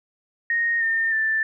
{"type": "tone with pitch steps", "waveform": "sine", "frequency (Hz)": [1861, 1814.3, 1768.8], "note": ["A#6", "A#6", "A6"], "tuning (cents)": [-3, -47, 9], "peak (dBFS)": -19, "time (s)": [0.5, 1.43], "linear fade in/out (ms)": 2, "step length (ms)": 310, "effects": []}